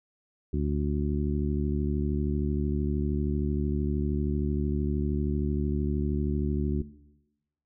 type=harmonic tone; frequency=73 Hz; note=D2; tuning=10 cents flat; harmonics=1 / 2 / 3 / 4 / 5; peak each=-28 / -31 / -33 / -34 / -35 dBFS; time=0.53-6.82 s; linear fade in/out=5 ms; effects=noise-tail reverb RT60 1.0 s tail -18 dB re dry